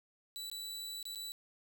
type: tone with dropouts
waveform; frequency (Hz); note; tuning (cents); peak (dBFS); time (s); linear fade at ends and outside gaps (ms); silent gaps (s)
sawtooth; 3951; B7; 0; -38; 0.36-1.32; 0; 0.499-0.515 / 1.028-1.054 / 1.149-1.157
effects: none